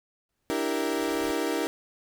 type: noise with exponential growth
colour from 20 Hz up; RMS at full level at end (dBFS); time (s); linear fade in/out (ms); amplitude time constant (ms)
pink; -42; 0.29-1.31; 2; 220
type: chord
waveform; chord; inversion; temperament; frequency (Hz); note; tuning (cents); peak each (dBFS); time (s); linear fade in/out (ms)
35% pulse; E half-diminished seventh; third; equal; 293.7 / 329.6 / 392 / 466.2; D4 / E4 / G4 / Bb4; 0 / 0 / 0 / 0; -30 / -29 / -31 / -30; 0.5-1.67; 0
effects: none